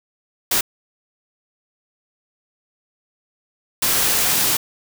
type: noise bursts at uneven times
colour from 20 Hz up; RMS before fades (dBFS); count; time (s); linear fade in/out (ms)
white; -18; 2; 0.51-0.61 / 3.82-4.57; 5
effects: none